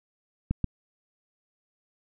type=clicks; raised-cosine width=5 ms; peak=-13 dBFS; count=2; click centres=0.51 / 0.643 s; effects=none